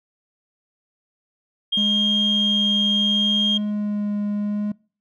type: tone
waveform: sine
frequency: 3224 Hz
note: G7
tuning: 48 cents sharp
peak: -17 dBFS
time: 1.72-3.58 s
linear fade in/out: 10 ms
type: tone with vibrato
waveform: triangle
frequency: 207.7 Hz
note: G#3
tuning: in tune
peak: -19 dBFS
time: 1.77-4.72 s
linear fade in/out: 5 ms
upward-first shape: sine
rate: 0.71 Hz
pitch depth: 12 cents each way
effects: noise-tail reverb RT60 0.4 s tail -25 dB re dry + tanh soft clip ceiling -9 dBFS